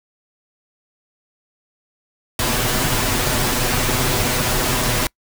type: noise with comb filter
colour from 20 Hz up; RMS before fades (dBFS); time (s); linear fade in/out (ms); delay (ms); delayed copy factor
pink; -19; 2.39-5.07; 2; 8; +0.7
effects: noise-tail reverb RT60 0.1 s tail -26 dB re dry